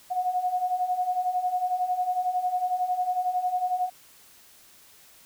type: beating tone pair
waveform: sine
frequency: 721 / 732 Hz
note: F#5 / F#5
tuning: -45 / -19 cents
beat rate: 11 Hz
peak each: -30 / -25 dBFS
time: 0.1-3.9 s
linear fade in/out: 20 ms
effects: white hiss -54 dBFS RMS until 5.25 s